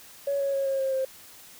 sine tone with pitch steps, 561 / 554.2 / 547.6 / 541 / 534.4 / 528 Hz, C#5 / C#5 / C#5 / C#5 / C5 / C5, +21 / -1 / -21 / -42 / +36 / +16 cents, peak -23 dBFS, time 0.27-1.05 s, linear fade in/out 5 ms, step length 130 ms, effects tanh soft clip ceiling -19 dBFS + white hiss -49 dBFS RMS until 1.59 s

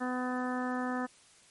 harmonic tone, 251.5 Hz, B3, 32 cents sharp, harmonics 1 / 2 / 3 / 4 / 5 / 6 / 7, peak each -33 / -40 / -39 / -42 / -41 / -45 / -42 dBFS, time 0-1.07 s, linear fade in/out 20 ms, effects white hiss -60 dBFS RMS until 1.5 s + MP3 48 kbps

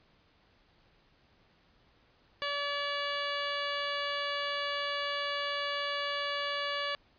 harmonic tone, 573 Hz, D5, 43 cents flat, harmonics 1 / 2 / 3 / 4 / 5 / 6 / 7 / 8, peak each -38 / -37 / -38 / -42 / -40 / -41 / -46 / -44 dBFS, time 2.42-6.95 s, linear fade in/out 0 ms, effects pink hiss -66 dBFS RMS until 7.18 s + resampled to 11025 Hz

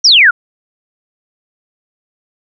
sine exponential sweep, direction down, 5940 to 1336 Hz, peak -3 dBFS, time 0.04-0.31 s, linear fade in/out 10 ms, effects none

